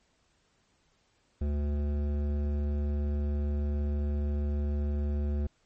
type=tone with hard clipping; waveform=sine; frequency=72.8 Hz; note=D2; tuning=15 cents flat; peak=-29 dBFS; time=1.41-5.47 s; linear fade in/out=5 ms; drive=13 dB; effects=pink hiss -70 dBFS RMS until 5.65 s + MP3 32 kbps